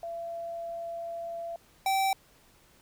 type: tone pair in turn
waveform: sine / square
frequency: 676 / 774.1 Hz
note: E5 / G5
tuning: +43 / -22 cents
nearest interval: major second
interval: 235 cents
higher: second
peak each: -34 / -25 dBFS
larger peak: second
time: 0.03-1.56 / 1.86-2.13 s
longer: first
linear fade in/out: 2 ms
effects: pink hiss -61 dBFS RMS until 2.81 s